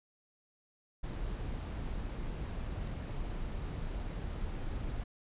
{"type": "noise", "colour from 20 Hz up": "brown", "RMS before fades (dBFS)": -38, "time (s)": [1.03, 5.04], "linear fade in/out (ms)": 10, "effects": ["resampled to 8000 Hz"]}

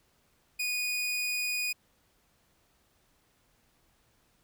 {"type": "tone", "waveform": "sawtooth", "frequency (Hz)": 2470, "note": "D#7", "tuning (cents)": -13, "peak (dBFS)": -26, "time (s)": [0.59, 1.73], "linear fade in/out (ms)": 10, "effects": ["pink hiss -69 dBFS RMS until 4.43 s"]}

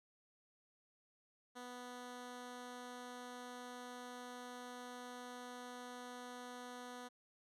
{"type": "tone", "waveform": "10% pulse", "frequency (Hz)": 246.9, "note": "B3", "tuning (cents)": 0, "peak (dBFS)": -40, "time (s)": [1.55, 7.09], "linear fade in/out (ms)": 20, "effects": ["low-pass 11000 Hz 12 dB/octave"]}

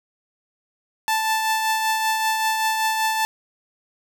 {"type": "tone with tremolo", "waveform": "sawtooth", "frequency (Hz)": 880, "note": "A5", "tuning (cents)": 0, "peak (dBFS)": -14, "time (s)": [1.08, 3.25], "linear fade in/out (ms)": 0, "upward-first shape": "triangle", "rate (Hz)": 5.2, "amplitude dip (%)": 40, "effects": []}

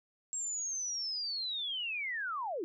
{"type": "linear sweep", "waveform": "sine", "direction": "down", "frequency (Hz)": [7600, 303.7], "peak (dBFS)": -34, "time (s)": [0.33, 2.64], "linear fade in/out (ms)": 0, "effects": []}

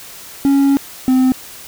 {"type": "tone pair in turn", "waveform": "triangle", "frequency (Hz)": [277.2, 258.2], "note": ["C#4", "C4"], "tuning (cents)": [0, -23], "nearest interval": "minor second", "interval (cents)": 123, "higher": "first", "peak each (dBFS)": -7, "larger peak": "neither", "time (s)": [[0.45, 0.77], [1.08, 1.32]], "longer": "first", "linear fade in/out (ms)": 0, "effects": ["white hiss -35 dBFS RMS until 1.67 s"]}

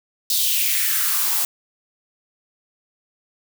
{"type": "noise with high-pass filter sweep", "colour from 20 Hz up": "blue", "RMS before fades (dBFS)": -20, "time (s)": [0.3, 1.45], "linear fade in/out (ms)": 2, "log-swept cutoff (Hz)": [4100, 730], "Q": 3.1, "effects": []}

